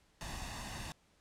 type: noise with comb filter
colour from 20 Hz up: pink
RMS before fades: -43 dBFS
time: 0.21-0.92 s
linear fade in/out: 0 ms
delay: 1.1 ms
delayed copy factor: +0.65
effects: pink hiss -70 dBFS RMS until 1.2 s + low-pass 9000 Hz 12 dB/octave